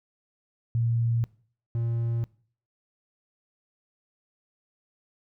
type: tone pair in turn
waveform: sine / triangle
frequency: 116.54 / 116.54 Hz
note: A#2 / A#2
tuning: 0 / 0 cents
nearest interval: unison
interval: 0 cents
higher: neither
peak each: -22 / -23 dBFS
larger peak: first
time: 0.75-1.24 / 1.75-2.24 s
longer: neither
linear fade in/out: 0 ms
effects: noise-tail reverb RT60 0.5 s tail -22 dB re dry